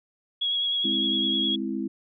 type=tone with vibrato; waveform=sine; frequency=3322 Hz; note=G#7; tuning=in tune; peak=-23 dBFS; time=0.41-1.56 s; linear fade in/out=10 ms; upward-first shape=triangle; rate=9.8 Hz; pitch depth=24 cents each way
type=chord; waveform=sine; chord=Ab augmented; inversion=none; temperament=equal; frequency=207.7 / 261.6 / 329.6 Hz; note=Ab3 / C4 / E4; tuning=0 / 0 / 0 cents; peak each=-31 dBFS; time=0.84-1.88 s; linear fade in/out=10 ms
effects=none